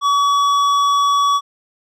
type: tone with hard clipping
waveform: triangle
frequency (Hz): 1135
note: C#6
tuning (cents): +41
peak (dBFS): -14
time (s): 0.01-1.41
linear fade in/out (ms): 50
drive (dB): 13
effects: resampled to 32000 Hz